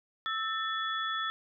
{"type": "tone cluster", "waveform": "sine", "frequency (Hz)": [1312, 1790, 3407], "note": ["E6", "A6", "G#7"], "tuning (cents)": [-9, 29, 44], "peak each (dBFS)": [-33, -36, -36], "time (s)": [0.26, 1.3], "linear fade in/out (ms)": 0, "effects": []}